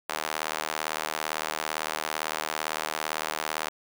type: tone with high-pass filter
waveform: sawtooth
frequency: 77.78 Hz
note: D#2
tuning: in tune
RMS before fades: -32 dBFS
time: 0.09-3.69 s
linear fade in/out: 5 ms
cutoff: 840 Hz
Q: 0.91
effects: none